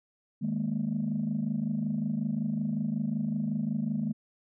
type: chord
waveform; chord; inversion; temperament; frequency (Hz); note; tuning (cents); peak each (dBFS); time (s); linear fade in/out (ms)
sine; D# suspended fourth; none; equal; 155.56 / 207.7 / 233.1; D#3 / G#3 / A#3; 0 / 0 / 0; -33 / -30 / -31; 0.41-4.13; 20
effects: tanh soft clip ceiling -21 dBFS